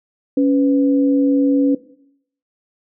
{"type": "tone pair together", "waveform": "sine", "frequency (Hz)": [278.3, 499], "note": ["C#4", "B4"], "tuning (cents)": [7, 18], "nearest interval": "minor seventh", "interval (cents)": 1011, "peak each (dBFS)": [-12, -20], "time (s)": [0.37, 1.75], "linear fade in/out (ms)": 5, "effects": ["noise-tail reverb RT60 0.7 s tail -17 dB re dry"]}